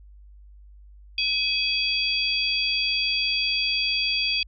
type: tone cluster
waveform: sine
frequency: 2532 / 3346 / 4673 Hz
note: D#7 / G#7 / D8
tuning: +30 / +12 / -9 cents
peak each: -26 dBFS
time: 1.18-4.43 s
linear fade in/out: 2 ms
effects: added 50 Hz sine -45 dBFS peak until 4.47 s